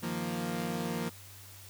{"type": "chord", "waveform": "sawtooth", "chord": "Eb suspended second", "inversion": "none", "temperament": "equal", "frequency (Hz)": [155.56, 174.61, 233.1], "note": ["Eb3", "F3", "Bb3"], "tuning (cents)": [0, 0, 0], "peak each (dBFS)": [-37, -32, -32], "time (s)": [0.02, 1.1], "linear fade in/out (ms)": 20, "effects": ["added 97 Hz sine -52 dBFS peak until 1.69 s", "white hiss -52 dBFS RMS until 1.69 s"]}